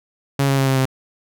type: tone with pitch steps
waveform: sawtooth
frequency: 138.59 / 136.84 / 135.11 / 133.41 / 131.72 Hz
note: C#3 / C#3 / C#3 / C3 / C3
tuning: 0 / -22 / -44 / +34 / +12 cents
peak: -11 dBFS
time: 0.39-0.855 s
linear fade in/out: 5 ms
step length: 93 ms
effects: none